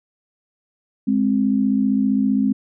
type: tone pair together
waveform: sine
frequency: 207.7 / 263 Hz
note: G#3 / C4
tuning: 0 / +9 cents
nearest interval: major third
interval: 409 cents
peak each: -18 dBFS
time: 1.07-2.53 s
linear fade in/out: 10 ms
effects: none